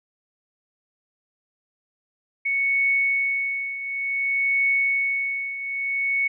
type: tone with tremolo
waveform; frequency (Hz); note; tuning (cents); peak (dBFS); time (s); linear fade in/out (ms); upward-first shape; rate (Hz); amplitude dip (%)
sine; 2217; C#7; 0; -17; 2.45-6.28; 10; triangle; 0.56; 75
effects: none